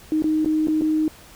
sine tone with dropouts, 311.1 Hz, D#4, in tune, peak -17 dBFS, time 0.12-1.08 s, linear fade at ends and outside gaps 1 ms, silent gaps 0.222-0.242 / 0.447-0.459 / 0.672-0.683 / 0.811-0.819 s, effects pink hiss -46 dBFS RMS until 1.35 s

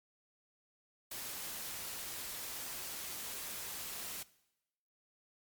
white noise, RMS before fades -43 dBFS, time 1.11-4.23 s, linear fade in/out 5 ms, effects noise-tail reverb RT60 0.9 s tail -20 dB re dry + MP3 96 kbps

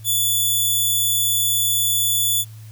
5% pulse tone, 3456 Hz, A7, 32 cents flat, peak -9 dBFS, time 0.04-2.45 s, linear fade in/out 50 ms, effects added 109 Hz sine -36 dBFS peak until 2.71 s + white hiss -51 dBFS RMS until 2.71 s

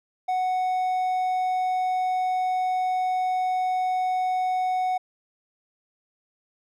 triangle tone, 740 Hz, F#5, in tune, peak -20 dBFS, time 0.28-4.98 s, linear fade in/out 10 ms, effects none

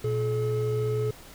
triangle tone pair together, 118.91 / 428.3 Hz, A#2 / A4, +35 / -47 cents, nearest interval octave + minor seventh, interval 2218 cents, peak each -25 dBFS, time 0.04-1.11 s, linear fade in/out 5 ms, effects pink hiss -48 dBFS RMS until 1.34 s

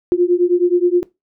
sine beating tone pair, 349.2 / 358.7 Hz, F4 / F4, 0 / +46 cents, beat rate 9.5 Hz, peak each -14 dBFS, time 0.12-1.03 s, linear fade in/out 0 ms, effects noise-tail reverb RT60 0.2 s tail -19 dB re dry

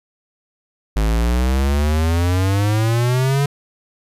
square exponential sweep, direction up, 51.91 to 143.5 Hz, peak -15 dBFS, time 0.96-3.46 s, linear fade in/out 5 ms, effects resampled to 32000 Hz

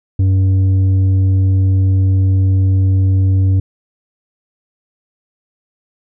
triangle tone with tanh clipping, 95.3 Hz, G2, 48 cents flat, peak -10 dBFS, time 0.19-3.6 s, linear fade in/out 5 ms, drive 10 dB, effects none

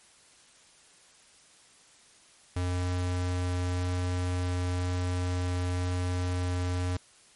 square tone, 89.9 Hz, F#2, 49 cents flat, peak -28 dBFS, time 2.56-6.97 s, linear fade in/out 5 ms, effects white hiss -58 dBFS RMS until 7.35 s + MP3 48 kbps

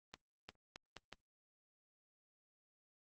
accelerating click train, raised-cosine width 0.2 ms, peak -30 dBFS, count 5, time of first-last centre 0.14-1.127 s, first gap 350 ms, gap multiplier 0.77, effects Opus 24 kbps

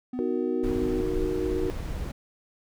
triangle tone with pitch glide, 251.2 to 254.6 Hz, B3 to C4, +30 to -47 cents, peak -28 dBFS, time 0.13-1.01 s, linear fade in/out 5 ms, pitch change +23 cents, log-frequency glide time 0.36-0.86 s
sine chord, D# minor, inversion none, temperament equal, 311.1 / 370 / 466.2 Hz, D#4 / F#4 / A#4, 0 / 0 / 0 cents, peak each -31 / -28 / -32 dBFS, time 0.19-1.7 s, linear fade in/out 0 ms
brown noise, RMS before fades -32 dBFS, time 0.63-2.12 s, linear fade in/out 10 ms
effects none

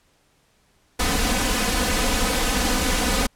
pink noise with comb filter, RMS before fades -21 dBFS, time 0.99-3.27 s, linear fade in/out 10 ms, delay 4 ms, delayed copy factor +1, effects pink hiss -62 dBFS RMS until 3.35 s + low-pass 11000 Hz 12 dB/octave

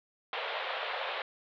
pink band-pass noise, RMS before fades -36 dBFS, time 0.33-1.22 s, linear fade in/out 2 ms, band 480 to 3800 Hz, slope 48 dB/octave, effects none

